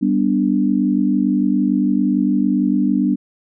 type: chord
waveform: sine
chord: G major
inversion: none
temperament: equal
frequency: 196 / 246.9 / 293.7 Hz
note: G3 / B3 / D4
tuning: 0 / 0 / 0 cents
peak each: -18 dBFS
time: 0.01-3.16 s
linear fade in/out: 20 ms
effects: none